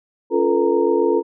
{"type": "tone cluster", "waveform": "sine", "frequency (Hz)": [279.3, 347.7, 435.7, 482.8, 928], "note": ["C#4", "F4", "A4", "B4", "A#5"], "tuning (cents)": [13, -8, -17, -39, -8], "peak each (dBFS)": [-24, -19, -18, -21, -26], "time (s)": [0.3, 1.23], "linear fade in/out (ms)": 50, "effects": []}